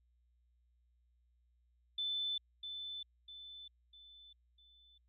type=tone with echo; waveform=sine; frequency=3520 Hz; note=A7; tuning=in tune; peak=-35 dBFS; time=1.98-2.38 s; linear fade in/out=5 ms; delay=650 ms; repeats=4; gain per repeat=-7 dB; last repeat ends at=4.98 s; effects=added 60 Hz sine -70 dBFS peak until 5.08 s